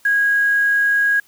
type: tone with quantisation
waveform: sine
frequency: 1645 Hz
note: G#6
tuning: 17 cents flat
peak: -13 dBFS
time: 0.05-1.2 s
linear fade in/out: 5 ms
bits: 6
effects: white hiss -54 dBFS RMS until 1.27 s